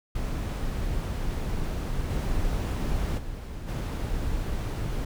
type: noise with level steps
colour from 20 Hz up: brown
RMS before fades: -29 / -27 / -36 / -29 dBFS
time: 0.15-5.05 s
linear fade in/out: 5 ms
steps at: 2.09 / 3.17 / 3.67 s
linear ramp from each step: 20 ms
effects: none